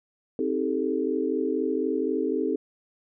sine chord, A half-diminished seventh, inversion first, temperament just, 264 / 316.8 / 396 / 440 Hz, C4 / Eb4 / G4 / A4, +16 / +31 / +18 / 0 cents, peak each -29 dBFS, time 0.39-2.56 s, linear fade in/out 2 ms, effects none

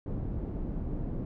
pink low-pass noise, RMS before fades -34 dBFS, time 0.06-1.25 s, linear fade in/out 2 ms, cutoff 320 Hz, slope 12 dB/octave, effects none

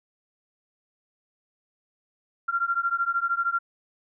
sine beating tone pair, 1374 / 1387 Hz, F6 / F6, -29 / -12 cents, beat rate 13 Hz, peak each -26 dBFS, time 2.48-3.59 s, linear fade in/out 10 ms, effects none

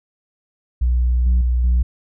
sine tone with level steps, 61.1 Hz, B1, 18 cents flat, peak -12 / -9 / -13 / -10 dBFS, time 0.81-1.83 s, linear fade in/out 10 ms, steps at 1.26 / 1.41 / 1.64 s, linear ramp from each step 2 ms, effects tanh soft clip ceiling -11 dBFS

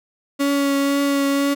35% pulse tone with vibrato, 280 Hz, C#4, 18 cents sharp, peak -15 dBFS, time 0.39-1.55 s, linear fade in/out 20 ms, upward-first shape triangle, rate 2 Hz, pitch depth 14 cents each way, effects none

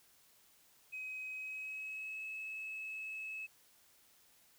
sine tone with pitch glide, 2531 to 2589 Hz, D#7 to E7, +29 to -32 cents, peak -40 dBFS, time 0.92-3.47 s, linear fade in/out 20 ms, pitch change +39 cents, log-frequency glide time 1.3-2.26 s, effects tanh soft clip ceiling -37 dBFS + white hiss -67 dBFS RMS until 4.58 s

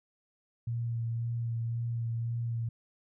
sine tone with vibrato, 116.5 Hz, A#2, 1 cent flat, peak -30 dBFS, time 0.67-2.69 s, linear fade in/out 5 ms, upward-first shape sine, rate 1.9 Hz, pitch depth 18 cents each way, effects none

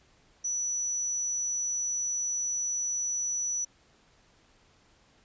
sine tone, 5920 Hz, F#8, in tune, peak -28 dBFS, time 0.44-3.65 s, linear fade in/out 10 ms, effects pink hiss -63 dBFS RMS until 5.24 s + resampled to 16000 Hz

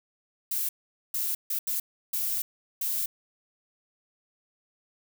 violet noise bursts at uneven times, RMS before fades -29 dBFS, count 6, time 0.51-0.69 / 1.14-1.35 / 1.5-1.59 / 1.67-1.8 / 2.13-2.42 / 2.81-3.06 s, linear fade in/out 5 ms, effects none

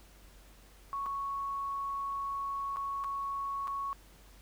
sine tone with dropouts, 1108.7 Hz, C#6, in tune, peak -33 dBFS, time 0.93-3.93 s, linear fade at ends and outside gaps 0 ms, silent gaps 1.06-1.064 / 2.761-2.769 / 3.039-3.044 / 3.673-3.679 s, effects added 48 Hz sine -56 dBFS peak until 4.41 s + pink hiss -60 dBFS RMS until 4.41 s

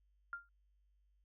sine tone with exponential decay, 1396 Hz, F6, 1 cent flat, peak -37 dBFS, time 0.33-0.49 s, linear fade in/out 1 ms, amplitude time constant 34 ms, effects added 50 Hz sine -70 dBFS peak until 1.24 s

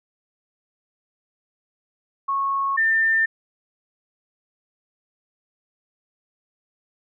sine tone pair in turn, 1099 / 1795.5 Hz, C#6 / A6, -15 / +35 cents, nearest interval minor sixth, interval 850 cents, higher second, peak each -20 / -16 dBFS, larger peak second, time 2.28-2.77 / 2.77-3.26 s, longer neither, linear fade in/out 10 ms, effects none

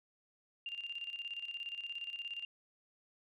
sine tone with tremolo, 2794 Hz, F7, in tune, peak -38 dBFS, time 0.66-2.45 s, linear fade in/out 2 ms, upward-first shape square, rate 17 Hz, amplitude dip 65%, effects none

